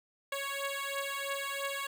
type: beating tone pair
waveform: 10% pulse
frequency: 553 / 556 Hz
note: C#5 / C#5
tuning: -4 / +5 cents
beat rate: 3 Hz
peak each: -29 dBFS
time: 0.32-1.87 s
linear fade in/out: 5 ms
effects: none